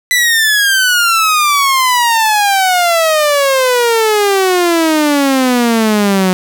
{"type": "exponential sweep", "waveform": "sawtooth", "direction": "down", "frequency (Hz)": [2001, 182.3], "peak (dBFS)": -5, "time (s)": [0.11, 6.33], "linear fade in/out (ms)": 0, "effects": []}